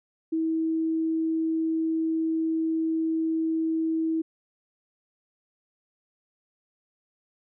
sine tone, 322.6 Hz, E4, 37 cents flat, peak -23 dBFS, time 0.32-4.22 s, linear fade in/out 10 ms, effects none

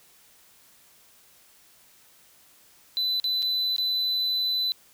triangle tone with dropouts, 4004 Hz, B7, 23 cents sharp, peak -22 dBFS, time 2.97-4.72 s, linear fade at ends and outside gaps 0 ms, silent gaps 3.199-3.242 / 3.422-3.427 / 3.763-3.782 s, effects white hiss -57 dBFS RMS until 4.93 s

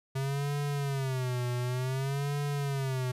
square tone with vibrato, 133.1 Hz, C3, 30 cents sharp, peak -30 dBFS, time 0.15-3.12 s, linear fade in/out 10 ms, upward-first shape sine, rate 0.55 Hz, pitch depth 140 cents each way, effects resampled to 32000 Hz

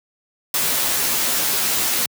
white noise with comb filter, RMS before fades -20 dBFS, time 0.54-2.06 s, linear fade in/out 2 ms, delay 14 ms, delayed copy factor -0.75, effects high-pass 100 Hz 12 dB/octave

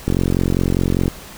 click train, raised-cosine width 3 ms, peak -4 dBFS, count 46, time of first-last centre 0.08-1.08 s, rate 45 Hz, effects pink hiss -37 dBFS RMS until 1.37 s

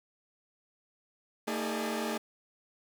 sawtooth tone cluster, 226.1 / 314 / 407.5 / 600 / 853 Hz, A3 / D#4 / G#4 / D5 / G#5, +47 / +16 / -33 / +37 / +46 cents, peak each -31 / -36 / -34 / -36 / -38 dBFS, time 1.47-2.18 s, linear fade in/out 10 ms, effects none

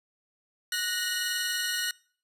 sawtooth tone cluster, 1472 / 1862 / 2923 / 4160 Hz, F#6 / A#6 / F#7 / C8, -9 / -2 / -22 / -11 cents, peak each -29 / -30 / -31 / -32 dBFS, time 0.72-1.91 s, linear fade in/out 2 ms, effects noise-tail reverb RT60 0.5 s tail -25 dB re dry + resampled to 32000 Hz

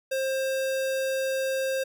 square tone, 531 Hz, C5, 25 cents sharp, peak -26 dBFS, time 0.11-1.84 s, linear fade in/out 10 ms, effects none

